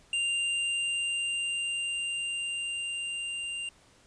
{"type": "tone with level ramp", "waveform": "square", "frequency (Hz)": 2789, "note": "F7", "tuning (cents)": -3, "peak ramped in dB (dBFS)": [-27, -34], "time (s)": [0.13, 3.69], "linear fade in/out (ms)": 2, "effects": ["pink hiss -60 dBFS RMS until 4.06 s", "resampled to 22050 Hz"]}